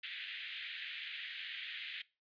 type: band-pass noise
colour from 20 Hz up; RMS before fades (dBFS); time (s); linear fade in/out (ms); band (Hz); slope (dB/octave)
white; -45; 0.03-2.02; 5; 1700 to 3600; 48
effects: noise-tail reverb RT60 0.3 s tail -21 dB re dry + resampled to 11025 Hz